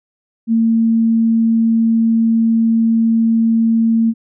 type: tone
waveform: sine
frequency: 226.8 Hz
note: A#3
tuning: 47 cents flat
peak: -10 dBFS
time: 0.47-4.14 s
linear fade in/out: 50 ms
effects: none